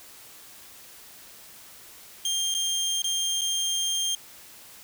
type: tone with dropouts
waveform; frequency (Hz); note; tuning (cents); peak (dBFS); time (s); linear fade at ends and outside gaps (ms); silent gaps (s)
25% pulse; 3193; G7; +31; -21; 2.25-4.15; 2; 2.542-2.548 / 3.02-3.042 / 3.411-3.416
effects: white hiss -48 dBFS RMS until 4.83 s